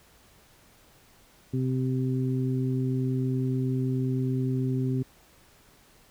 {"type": "harmonic tone", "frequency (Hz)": 129.5, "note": "C3", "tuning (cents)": -17, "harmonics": [1, 2, 3], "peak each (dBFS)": [-26, -29, -35], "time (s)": [1.53, 5.03], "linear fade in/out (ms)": 10, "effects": ["pink hiss -58 dBFS RMS until 6.1 s"]}